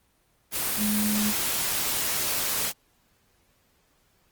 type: tone in noise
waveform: sine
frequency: 210.7 Hz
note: G#3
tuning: 25 cents sharp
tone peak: -24 dBFS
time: 0.77-1.34 s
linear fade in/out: 50 ms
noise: white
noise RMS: -27 dBFS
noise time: 0.51-2.73 s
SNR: 0 dB
effects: pink hiss -66 dBFS RMS until 4.31 s + Opus 24 kbps